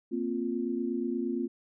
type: chord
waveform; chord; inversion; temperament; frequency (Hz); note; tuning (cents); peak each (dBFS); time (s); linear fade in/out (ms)
sine; Bb suspended second; none; equal; 233.1 / 261.6 / 349.2; Bb3 / C4 / F4; 0 / 0 / 0; -33; 0.11-1.48; 20
effects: none